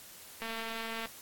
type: click train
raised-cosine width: 0.3 ms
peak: -23 dBFS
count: 145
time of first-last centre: 0.42-1.057 s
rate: 226 Hz
effects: white hiss -51 dBFS RMS until 1.21 s + AAC 64 kbps